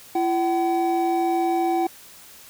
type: tone pair together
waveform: triangle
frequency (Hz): 338.4 / 759.7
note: E4 / F#5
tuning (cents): +45 / +46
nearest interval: octave + major second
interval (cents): 1401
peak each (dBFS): -20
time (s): 0.15-1.87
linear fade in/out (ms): 5
effects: white hiss -46 dBFS RMS until 2.49 s